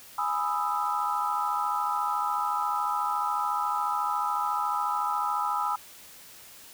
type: chord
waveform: sine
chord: E major seventh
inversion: first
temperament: equal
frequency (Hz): 830.6 / 987.8 / 1244.5 / 1318.5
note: G#5 / B5 / D#6 / E6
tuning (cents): 0 / 0 / 0 / 0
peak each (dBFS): -31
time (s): 0.18-5.76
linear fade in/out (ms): 5
effects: white hiss -49 dBFS RMS until 6.73 s

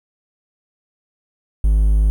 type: tone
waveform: triangle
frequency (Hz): 51.91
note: G#1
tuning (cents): 0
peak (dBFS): -9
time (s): 1.64-2.1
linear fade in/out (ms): 0
effects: 8-bit

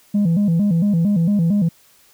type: tone with vibrato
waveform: sine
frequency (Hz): 184.9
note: F#3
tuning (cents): -1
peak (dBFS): -11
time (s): 0.14-1.69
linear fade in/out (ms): 10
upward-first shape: square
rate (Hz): 4.4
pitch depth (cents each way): 180
effects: tanh soft clip ceiling -12 dBFS + white hiss -53 dBFS RMS until 2.13 s

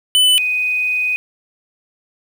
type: tone pair in turn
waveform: square / sine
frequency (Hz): 3001 / 2496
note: F#7 / D#7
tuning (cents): +24 / +5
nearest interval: minor third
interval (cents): 319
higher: first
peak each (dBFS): -10 / -15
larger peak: first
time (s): 0.15-0.38 / 0.38-1.16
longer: second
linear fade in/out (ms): 0
effects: 7-bit

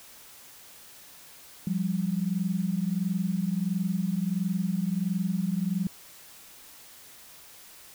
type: tone pair together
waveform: sine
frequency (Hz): 175.3 / 196.77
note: F3 / G3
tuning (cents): +7 / +7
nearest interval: major second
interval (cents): 200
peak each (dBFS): -28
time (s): 1.67-5.87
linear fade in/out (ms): 2
effects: white hiss -50 dBFS RMS until 7.94 s

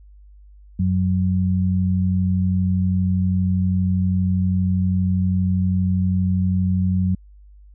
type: tone pair together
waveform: sine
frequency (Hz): 92.5 / 185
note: F#2 / F#3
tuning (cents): 0 / 0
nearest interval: octave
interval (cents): 1200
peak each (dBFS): -19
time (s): 0.79-7.15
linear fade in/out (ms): 5
effects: added 50 Hz sine -43 dBFS peak until 7.74 s

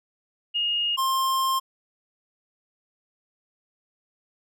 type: tone pair in turn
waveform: sine / square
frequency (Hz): 2854 / 1058.9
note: F7 / C6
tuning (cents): +37 / +20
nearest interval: octave + perfect fourth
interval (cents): 1717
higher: first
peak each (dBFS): -22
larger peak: neither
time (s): 0.54-0.97 / 0.97-1.6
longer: second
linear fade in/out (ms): 20
effects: none

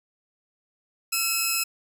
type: tone pair together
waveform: 10% pulse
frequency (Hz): 1355 / 2574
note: E6 / E7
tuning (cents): +47 / -42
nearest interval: major seventh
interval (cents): 1111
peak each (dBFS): -23 / -15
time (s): 1.12-1.64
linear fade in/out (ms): 10
effects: none

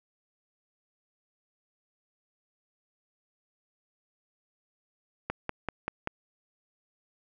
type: click train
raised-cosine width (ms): 0.5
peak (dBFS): -15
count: 5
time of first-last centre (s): 5.3-6.074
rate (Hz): 5.17
effects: none

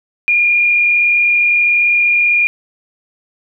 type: tone with frequency modulation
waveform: sine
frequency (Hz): 2418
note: D7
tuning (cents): +50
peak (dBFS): -9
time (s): 0.28-2.47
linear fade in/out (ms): 0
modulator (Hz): 38.6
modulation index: 0.83
effects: none

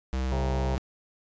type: tone with vibrato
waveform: square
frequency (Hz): 64.8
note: C2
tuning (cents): -16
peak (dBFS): -27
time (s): 0.13-0.78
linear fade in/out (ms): 0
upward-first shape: sine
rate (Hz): 19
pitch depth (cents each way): 16
type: harmonic tone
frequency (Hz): 133.3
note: C3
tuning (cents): +33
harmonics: 1 / 3 / 4 / 5 / 6 / 7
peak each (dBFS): -32 / -37 / -38 / -39 / -40 / -40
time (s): 0.32-0.76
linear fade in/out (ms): 0
effects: resampled to 16000 Hz

